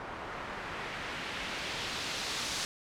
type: noise with low-pass filter sweep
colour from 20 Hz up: white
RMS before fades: -38 dBFS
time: 0-2.65 s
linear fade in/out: 0 ms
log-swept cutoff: 1200 to 5800 Hz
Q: 1
effects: none